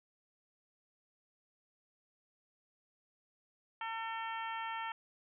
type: harmonic tone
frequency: 450 Hz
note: A4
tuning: 39 cents sharp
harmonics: 2 / 3 / 4 / 5 / 6 / 7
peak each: -40 / -44 / -46 / -48 / -50 / -51 dBFS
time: 3.81-4.92 s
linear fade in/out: 2 ms
effects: none